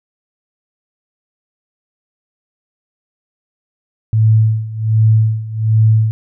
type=tone with tremolo; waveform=sine; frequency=110 Hz; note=A2; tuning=in tune; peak=-6 dBFS; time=4.13-6.11 s; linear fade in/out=0 ms; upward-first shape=sine; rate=1.3 Hz; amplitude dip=85%; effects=none